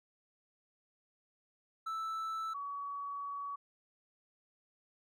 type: tone pair in turn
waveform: triangle / sine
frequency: 1318.5 / 1131 Hz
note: E6 / C#6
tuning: 0 / +34 cents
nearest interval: minor third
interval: 266 cents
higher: first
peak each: -34 / -38 dBFS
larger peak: first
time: 1.86-2.54 / 2.54-3.56 s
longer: second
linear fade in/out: 10 ms
effects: none